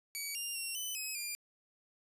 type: tone with pitch steps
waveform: 10% pulse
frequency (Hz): 2271 / 2799 / 2742 / 3012 / 2551 / 2399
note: C#7 / F7 / F7 / F#7 / D#7 / D7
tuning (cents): +41 / +3 / -32 / +30 / +43 / +36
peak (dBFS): -29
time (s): 0.15-1.35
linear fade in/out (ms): 0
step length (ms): 200
effects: resampled to 32000 Hz + 11-bit